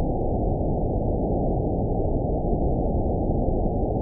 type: low-pass noise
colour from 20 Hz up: pink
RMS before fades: -23 dBFS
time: 0-4.01 s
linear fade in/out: 0 ms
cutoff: 790 Hz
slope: 96 dB/octave
effects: none